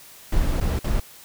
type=noise with dropouts; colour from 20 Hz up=brown; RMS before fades=-21 dBFS; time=0.32-1 s; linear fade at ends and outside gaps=5 ms; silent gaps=0.603-0.61 / 0.792-0.841 s; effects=white hiss -46 dBFS RMS until 1.24 s